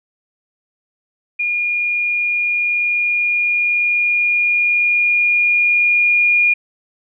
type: tone with level ramp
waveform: sine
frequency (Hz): 2427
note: D#7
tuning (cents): -44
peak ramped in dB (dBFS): -16 to -10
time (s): 1.39-6.54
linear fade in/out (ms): 10
effects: none